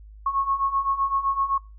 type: beating tone pair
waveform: sine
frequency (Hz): 1091 / 1098.8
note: C#6 / C#6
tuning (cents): -28 / -16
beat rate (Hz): 7.8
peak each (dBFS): -27 / -23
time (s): 0.26-1.58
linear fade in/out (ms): 5
effects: noise-tail reverb RT60 0.3 s tail -23 dB re dry + added 52 Hz sine -42 dBFS peak until 1.78 s